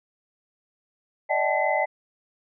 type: tone cluster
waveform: sine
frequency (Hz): 587 / 632 / 771 / 867 / 2033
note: D5 / D#5 / G5 / A5 / B6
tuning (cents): -1 / +27 / -29 / -26 / +50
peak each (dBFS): -27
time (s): 1.29-1.86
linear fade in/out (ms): 20
effects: none